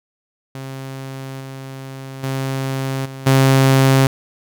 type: tone with level steps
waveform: sawtooth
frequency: 134 Hz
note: C3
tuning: 42 cents sharp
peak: -24 / -26 / -16 / -26 / -6 dBFS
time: 0.55-4.07 s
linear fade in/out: 2 ms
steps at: 1.4 / 2.23 / 3.05 / 3.26 s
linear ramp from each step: 10 ms
effects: none

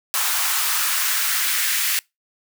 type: noise with high-pass filter sweep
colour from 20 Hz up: white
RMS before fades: -21 dBFS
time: 0.14-1.99 s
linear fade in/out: 0 ms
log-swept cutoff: 990 to 1900 Hz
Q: 1.7
effects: noise-tail reverb RT60 0.2 s tail -25 dB re dry

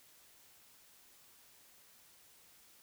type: silence
effects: white hiss -63 dBFS RMS until 2.82 s

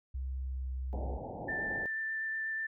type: tone with pitch glide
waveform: sine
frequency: 65.41 to 64.55 Hz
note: C2 to C2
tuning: 0 to -23 cents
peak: -34 dBFS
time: 0.14-1.18 s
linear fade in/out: 10 ms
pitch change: -23 cents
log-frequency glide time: 0.4-0.72 s
type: low-pass noise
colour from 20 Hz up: white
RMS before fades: -42 dBFS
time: 0.93-1.86 s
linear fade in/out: 0 ms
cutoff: 860 Hz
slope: 96 dB/octave
type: tone with vibrato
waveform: sine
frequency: 1774 Hz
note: A6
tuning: 14 cents sharp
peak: -33 dBFS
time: 1.48-2.67 s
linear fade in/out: 10 ms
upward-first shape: sine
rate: 8.2 Hz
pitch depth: 9 cents each way
effects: none

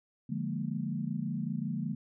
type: chord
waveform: sine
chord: Bb dominant seventh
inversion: first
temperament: equal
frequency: 146.83 / 174.61 / 207.7 / 233.1 Hz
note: D3 / F3 / Ab3 / Bb3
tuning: 0 / 0 / 0 / 0 cents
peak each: -37 / -37 / -37 / -37 dBFS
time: 0.29-1.95 s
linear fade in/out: 10 ms
effects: none

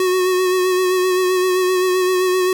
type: tone with vibrato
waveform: square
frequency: 368.3 Hz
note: F#4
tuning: 8 cents flat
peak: -15 dBFS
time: 0-2.53 s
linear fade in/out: 2 ms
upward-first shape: sine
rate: 7.7 Hz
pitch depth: 27 cents each way
effects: 7-bit

